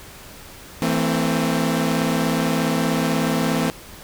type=chord; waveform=sawtooth; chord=A minor; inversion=second; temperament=equal with one note detuned; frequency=164.81 / 224.9 / 261.6 Hz; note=E3 / A3 / C4; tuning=0 / +38 / 0 cents; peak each=-19 dBFS; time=0.82-3.7 s; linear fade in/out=0 ms; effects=pink hiss -41 dBFS RMS until 4.03 s